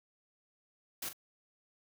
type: noise with echo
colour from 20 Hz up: white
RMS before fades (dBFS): -39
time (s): 1.02-1.09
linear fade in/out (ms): 5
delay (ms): 41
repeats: 1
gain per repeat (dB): -10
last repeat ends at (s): 1.131
effects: none